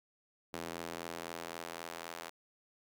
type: tone with high-pass filter sweep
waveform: square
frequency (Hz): 41.96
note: E1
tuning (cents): +31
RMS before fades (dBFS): -44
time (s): 0.53-2.3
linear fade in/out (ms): 10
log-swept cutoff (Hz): 310 to 710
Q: 0.73
effects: none